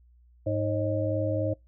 harmonic tone with a mistuned harmonic, 103.83 Hz, G#2, in tune, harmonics 1 / 3 / 5 / 6, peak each -29 / -32 / -29 / -32 dBFS, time 0.46-1.54 s, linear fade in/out 10 ms, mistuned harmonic 5, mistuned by +67 cents, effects noise-tail reverb RT60 0.2 s tail -26 dB re dry + added 60 Hz sine -55 dBFS peak until 1.67 s

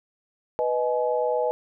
sine chord, G# minor, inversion first, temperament equal with one note detuned, 493.9 / 622.3 / 847.1 Hz, B4 / D#5 / G#5, 0 / 0 / +34 cents, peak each -24 / -26 / -28 dBFS, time 0.59-1.51 s, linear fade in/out 0 ms, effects none

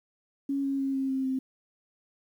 sine tone with pitch steps, 277.2 / 274.2 / 271.2 / 268.2 / 265.3 / 262.4 Hz, C#4 / C#4 / C#4 / C4 / C4 / C4, 0 / -19 / -38 / +43 / +24 / +5 cents, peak -26 dBFS, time 0.49-1.39 s, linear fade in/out 5 ms, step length 150 ms, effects 10-bit

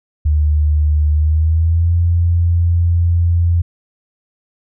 sine tone with pitch glide, 75.4 to 85.62 Hz, D2 to F2, +46 to -34 cents, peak -10 dBFS, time 0.25-3.62 s, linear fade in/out 10 ms, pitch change +220 cents, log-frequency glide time 1.12-1.93 s, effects none

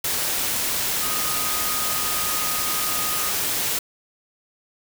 sine tone in noise, 1244.5 Hz, D#6, in tune, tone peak -31 dBFS, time 1.02-3.31 s, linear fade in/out 5 ms, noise white, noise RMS -24 dBFS, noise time 0.04-3.79 s, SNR -10 dB, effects none

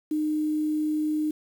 sine tone with quantisation, 306 Hz, D#4, 29 cents flat, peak -23 dBFS, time 0.11-1.31 s, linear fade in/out 5 ms, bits 8, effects none

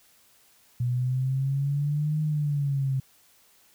sine exponential two-way sweep, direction up then down, 121.2 to 154.6 to 131.8 Hz, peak -23 dBFS, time 0.8-3 s, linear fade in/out 5 ms, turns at 2.21 s, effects white hiss -60 dBFS RMS until 3.74 s

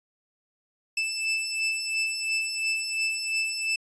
sawtooth beating tone pair, 2637 / 2639.9 Hz, E7 / E7, 0 / +2 cents, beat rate 2.9 Hz, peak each -28 / -24 dBFS, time 0.97-3.76 s, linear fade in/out 5 ms, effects resampled to 22050 Hz

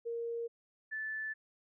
sine tone pair in turn, 466.2 / 1749 Hz, A#4 / A6, 0 / -11 cents, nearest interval octave + major seventh, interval 2289 cents, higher second, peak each -35 / -36 dBFS, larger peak first, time 0.05-0.48 / 0.91-1.34 s, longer neither, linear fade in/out 20 ms, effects none

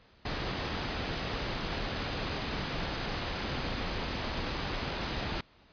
pink noise, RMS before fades -34 dBFS, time 0.25-5.41 s, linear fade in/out 5 ms, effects pink hiss -61 dBFS RMS until 5.72 s + resampled to 11025 Hz

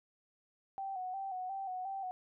sine tone with vibrato, 758 Hz, F#5, 42 cents sharp, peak -37 dBFS, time 0.78-2.11 s, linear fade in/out 0 ms, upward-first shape square, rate 2.8 Hz, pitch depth 47 cents each way, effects none

